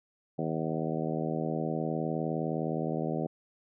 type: harmonic tone with a mistuned harmonic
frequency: 79.5 Hz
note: D#2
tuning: 38 cents sharp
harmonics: 2 / 3 / 4 / 5 / 6 / 7 / 8 / 9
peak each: -34 / -36 / -37 / -38 / -39 / -39 / -40 / -41 dBFS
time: 0.38-3.27 s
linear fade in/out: 10 ms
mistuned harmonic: 9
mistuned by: +67 cents
effects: none